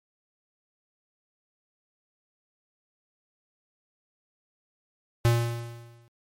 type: tone with exponential decay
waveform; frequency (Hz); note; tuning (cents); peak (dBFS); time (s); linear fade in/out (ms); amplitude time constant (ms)
square; 117.7; A#2; +17; -17; 5.25-6.08; 0; 180
effects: MP3 64 kbps